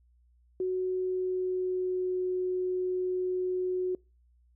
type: tone with pitch glide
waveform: sine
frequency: 370 to 366.8 Hz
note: F#4 to F#4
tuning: 0 to -15 cents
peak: -27 dBFS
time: 0.6-3.95 s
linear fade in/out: 2 ms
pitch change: -15 cents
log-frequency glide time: 1.02-2.23 s
effects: noise-tail reverb RT60 0.3 s tail -26 dB re dry + added 60 Hz sine -61 dBFS peak until 4.55 s